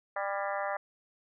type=harmonic tone with a mistuned harmonic; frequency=198.5 Hz; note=G3; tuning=22 cents sharp; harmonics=3 / 4 / 5 / 6 / 7 / 8 / 9 / 10; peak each=-35 / -36 / -41 / -39 / -42 / -44 / -43 / -45 dBFS; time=0.16-0.77 s; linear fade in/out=5 ms; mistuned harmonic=8; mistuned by=+70 cents; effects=none